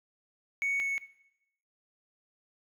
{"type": "tone pair in turn", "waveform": "triangle", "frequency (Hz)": [2226, 2211], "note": ["C#7", "C#7"], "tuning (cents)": [7, -5], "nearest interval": "unison", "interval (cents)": 12, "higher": "first", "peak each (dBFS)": [-25, -26], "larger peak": "first", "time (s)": [[0.62, 0.8], [0.8, 0.98]], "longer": "neither", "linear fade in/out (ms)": 0, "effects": ["noise-tail reverb RT60 0.8 s tail -18 dB re dry", "tanh soft clip ceiling -23 dBFS"]}